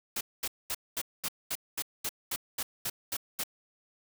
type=noise bursts; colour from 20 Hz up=white; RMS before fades=-33 dBFS; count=13; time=0.16-3.437 s; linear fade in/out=5 ms; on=49 ms; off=220 ms; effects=none